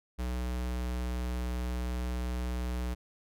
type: tone with pitch glide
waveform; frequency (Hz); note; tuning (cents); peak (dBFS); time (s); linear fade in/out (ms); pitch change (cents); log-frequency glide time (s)
square; 61.74 to 61.38; B1 to B1; 0 to -10; -32; 0.18-2.95; 20; -10; 0.31-1.07
effects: none